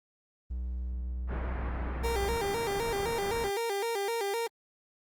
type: tone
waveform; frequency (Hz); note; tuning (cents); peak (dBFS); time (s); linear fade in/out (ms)
triangle; 61.74; B1; 0; -30; 0.5-2.36; 10
type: low-pass noise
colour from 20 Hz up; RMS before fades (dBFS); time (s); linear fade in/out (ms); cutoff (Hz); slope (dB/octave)
pink; -39; 1.27-3.51; 50; 1900; 24
type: tone with vibrato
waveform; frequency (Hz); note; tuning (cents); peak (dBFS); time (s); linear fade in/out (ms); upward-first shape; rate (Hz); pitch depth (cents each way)
30% pulse; 429.9; A4; -40; -27; 2.03-4.48; 20; square; 3.9; 130
effects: Opus 32 kbps